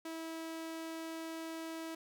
sawtooth tone, 325.1 Hz, E4, 24 cents flat, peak -37 dBFS, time 0.05-1.95 s, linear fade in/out 5 ms, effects none

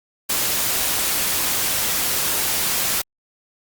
white noise, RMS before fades -21 dBFS, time 0.29-3.02 s, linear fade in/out 10 ms, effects Opus 48 kbps

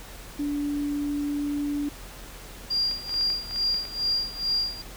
sine tone, 289.7 Hz, D4, 24 cents flat, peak -25 dBFS, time 0.39-1.89 s, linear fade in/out 5 ms
sine tone with tremolo, 4785 Hz, D8, 32 cents sharp, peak -21 dBFS, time 2.7-4.82 s, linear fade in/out 10 ms, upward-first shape sine, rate 2.3 Hz, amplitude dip 85%
clicks, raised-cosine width 0.3 ms, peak -24 dBFS, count 9, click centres 2.912 / 3.094 / 3.141 / 3.211 / 3.302 / 3.51 / 3.56 / 3.743 / 3.853 s
effects added 43 Hz sine -44 dBFS peak until 4.96 s + pink hiss -44 dBFS RMS until 4.96 s

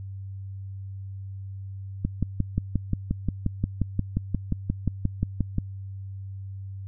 click train, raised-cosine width 5 ms, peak -11 dBFS, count 21, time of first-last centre 2.05-5.584 s, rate 5.66 Hz, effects added 97 Hz sine -34 dBFS peak until 6.87 s

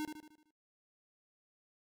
square tone with echo, 305.4 Hz, D#4, 32 cents flat, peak -36 dBFS, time 0-0.05 s, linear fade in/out 0 ms, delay 76 ms, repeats 6, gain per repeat -6 dB, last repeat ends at 0.506 s, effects noise-tail reverb RT60 0.2 s tail -23 dB re dry

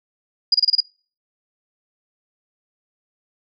sine tone bursts, 4888 Hz, D#8, 32 cents flat, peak -11 dBFS, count 6, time 0.52-0.805 s, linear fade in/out 5 ms, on 25 ms, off 27 ms, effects noise-tail reverb RT60 0.4 s tail -26 dB re dry

